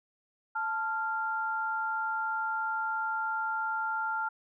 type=tone pair together; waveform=sine; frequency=880 / 1388.5 Hz; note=A5 / F6; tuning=0 / -10 cents; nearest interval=minor sixth; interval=790 cents; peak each=-33 / -31 dBFS; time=0.55-4.29 s; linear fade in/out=10 ms; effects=none